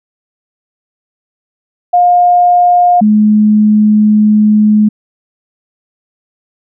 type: tone pair in turn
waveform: sine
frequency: 710 / 212.1 Hz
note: F5 / G#3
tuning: +28 / +37 cents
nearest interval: octave + major sixth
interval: 2091 cents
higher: first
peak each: -4 dBFS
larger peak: neither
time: 1.93-3.01 / 3.01-4.89 s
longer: second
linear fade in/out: 10 ms
effects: none